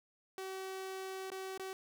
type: tone with dropouts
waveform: sawtooth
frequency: 380.6 Hz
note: F#4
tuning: 49 cents sharp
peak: -37 dBFS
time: 0.38-1.73 s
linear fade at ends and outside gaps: 1 ms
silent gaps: 1.302-1.317 / 1.577-1.596 s
effects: none